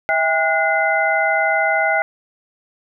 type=tone cluster; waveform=sine; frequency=648 / 801 / 1450 / 2055 Hz; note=E5 / G5 / F#6 / C7; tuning=-30 / +37 / -35 / -32 cents; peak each=-20 dBFS; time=0.09-2.02 s; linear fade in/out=0 ms; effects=none